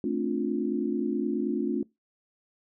sine chord, D minor seventh, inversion second, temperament just, 220.2 / 264.3 / 293.7 / 352.4 Hz, A3 / C4 / D4 / F4, +2 / +18 / 0 / +16 cents, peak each -31 dBFS, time 0.04-1.83 s, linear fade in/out 2 ms, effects noise-tail reverb RT60 0.2 s tail -23 dB re dry

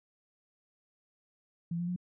sine tone with pitch steps, 169.5 / 174.06 / 178.75 Hz, E3 / F3 / F3, +49 / -6 / +41 cents, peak -31 dBFS, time 1.71-1.962 s, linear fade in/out 5 ms, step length 84 ms, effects none

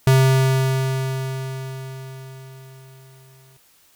square tone with exponential decay, 132.3 Hz, C3, 20 cents sharp, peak -11 dBFS, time 0.07-3.57 s, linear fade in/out 2 ms, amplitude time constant 760 ms, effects white hiss -56 dBFS RMS until 3.95 s

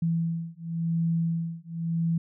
sine beating tone pair, 165.7 / 166.63 Hz, E3 / E3, +9 / +19 cents, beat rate 0.93 Hz, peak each -28 dBFS, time 0.02-2.18 s, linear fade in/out 5 ms, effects none

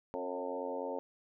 harmonic tone with a mistuned harmonic, 89.9 Hz, F#2, 49 cents flat, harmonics 3 / 4 / 5 / 6 / 7 / 8 / 9 / 10, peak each -44 / -48 / -41 / -40 / -46 / -48 / -50 / -44 dBFS, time 0.14-0.99 s, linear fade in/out 0 ms, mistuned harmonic 6, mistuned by +19 cents, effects none

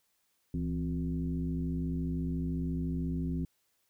sine tone with frequency modulation, 166.9 Hz, E3, 22 cents sharp, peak -30 dBFS, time 0.54-3.45 s, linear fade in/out 2 ms, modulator 94.1 Hz, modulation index 1.2, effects white hiss -75 dBFS RMS until 3.89 s

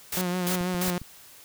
white noise bursts, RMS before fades -30 dBFS, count 3, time 0.12-0.905 s, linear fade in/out 5 ms, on 95 ms, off 250 ms
sawtooth tone with vibrato, 180 Hz, F#3, 47 cents flat, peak -22 dBFS, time 0.17-0.98 s, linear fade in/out 2 ms, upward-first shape sine, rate 6.2 Hz, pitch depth 36 cents each way
click train, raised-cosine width 5 ms, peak -27 dBFS, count 4, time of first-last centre 0.61-1.017 s, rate 7.38 Hz
effects white hiss -50 dBFS RMS until 1.44 s

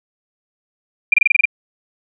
sine tone bursts, 2390 Hz, D7, 30 cents sharp, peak -7 dBFS, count 8, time 1.12-1.455 s, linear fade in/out 5 ms, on 20 ms, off 25 ms, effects none

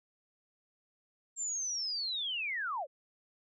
sine linear sweep, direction down, 7459 to 488.8 Hz, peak -33 dBFS, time 1.36-2.87 s, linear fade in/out 50 ms, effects none

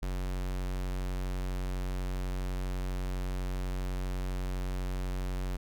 square tone, 46.07 Hz, F#1, 7 cents flat, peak -32 dBFS, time 0.02-5.57 s, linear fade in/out 10 ms, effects none

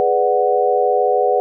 sine chord, G# half-diminished seventh, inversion none, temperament equal, 415.3 / 493.9 / 587.3 / 740 Hz, G#4 / B4 / D5 / F#5, 0 / 0 / 0 / 0 cents, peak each -19 / -17 / -21 / -17 dBFS, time 0-1.4 s, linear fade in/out 0 ms, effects none

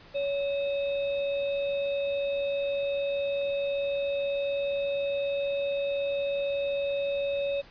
sine tone with sample-and-hold, 562 Hz, C#5, 24 cents sharp, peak -26 dBFS, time 0.14-7.62 s, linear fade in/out 20 ms, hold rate 3150 Hz, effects pink hiss -52 dBFS RMS until 7.7 s + resampled to 11025 Hz

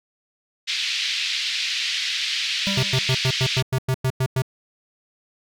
white band-pass noise, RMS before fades -25 dBFS, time 0.67-3.62 s, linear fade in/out 20 ms, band 2200 to 4400 Hz, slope 24 dB/octave
square tone with exponential decay, 196.7 Hz, G3, 6 cents sharp, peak -22 dBFS, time 2.67-3.18 s, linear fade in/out 0 ms, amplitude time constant 110 ms
square tone bursts, 130.3 Hz, C3, 7 cents flat, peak -19 dBFS, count 11, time 2.77-4.421 s, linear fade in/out 5 ms, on 61 ms, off 98 ms
effects none

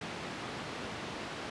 pink band-pass noise, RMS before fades -41 dBFS, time 0.01-1.5 s, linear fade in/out 5 ms, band 140 to 3900 Hz, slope 12 dB/octave, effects resampled to 24000 Hz

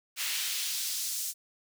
pink noise with high-pass filter sweep, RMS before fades -33 dBFS, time 0.16-1.34 s, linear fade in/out 50 ms, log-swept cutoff 2300 to 6800 Hz, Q 1.1, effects none

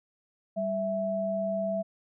sine tone pair together, 196.01 / 659.3 Hz, G3 / E5, 0 / 0 cents, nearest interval octave + major sixth, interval 2100 cents, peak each -33 / -28 dBFS, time 0.56-1.83 s, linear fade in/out 20 ms, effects none

